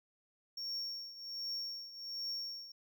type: tone with tremolo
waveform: triangle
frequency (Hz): 5510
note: F8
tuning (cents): -24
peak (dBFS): -35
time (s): 0.57-2.72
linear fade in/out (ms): 5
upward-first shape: triangle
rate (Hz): 1.3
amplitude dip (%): 80
effects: none